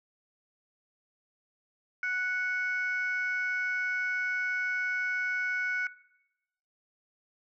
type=tone pair together; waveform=sine; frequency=1480 / 2217 Hz; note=F#6 / C#7; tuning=0 / 0 cents; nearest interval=perfect fifth; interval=700 cents; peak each=-29 / -32 dBFS; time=2.03-5.87 s; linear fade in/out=2 ms; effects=noise-tail reverb RT60 0.9 s tail -19 dB re dry + tanh soft clip ceiling -23 dBFS